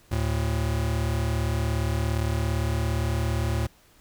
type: tone pair together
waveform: square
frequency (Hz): 75.08 / 112.5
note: D2 / A2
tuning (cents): +39 / +39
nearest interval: perfect fifth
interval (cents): 700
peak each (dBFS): -27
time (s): 0.11-3.67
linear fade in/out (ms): 10
effects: pink hiss -58 dBFS RMS until 4 s